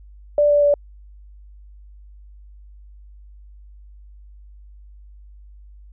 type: tone with pitch steps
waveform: sine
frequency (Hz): 587.3 / 582.9 / 578.5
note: D5 / D5 / D5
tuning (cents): 0 / -13 / -26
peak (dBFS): -12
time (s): 0.38-0.74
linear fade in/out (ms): 2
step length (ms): 120
effects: added 50 Hz sine -41 dBFS peak until 5.92 s